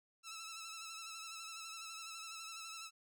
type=tone with vibrato; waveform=10% pulse; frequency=1318.5 Hz; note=E6; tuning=in tune; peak=-38 dBFS; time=0.23-2.91 s; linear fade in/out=50 ms; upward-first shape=sine; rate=12 Hz; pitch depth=40 cents each way; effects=none